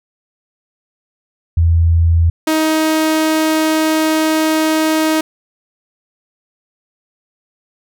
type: tone pair in turn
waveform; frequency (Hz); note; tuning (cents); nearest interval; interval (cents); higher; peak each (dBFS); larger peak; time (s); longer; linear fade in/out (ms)
sine / sawtooth; 83.4 / 314.9; E2 / D#4; +21 / +21; octave + major seventh; 2300; second; -8; neither; 1.57-2.3 / 2.47-5.21; second; 5
effects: none